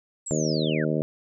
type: linear sweep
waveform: sine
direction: down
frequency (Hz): 7902 to 1333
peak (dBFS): -31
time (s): 0.26-0.85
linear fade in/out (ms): 10
type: harmonic tone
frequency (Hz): 77.5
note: D#2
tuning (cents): -6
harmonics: 2 / 3 / 4 / 5 / 6 / 7 / 8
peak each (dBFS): -27 / -29 / -30 / -31 / -32 / -32 / -33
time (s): 0.31-1.02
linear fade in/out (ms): 0
effects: none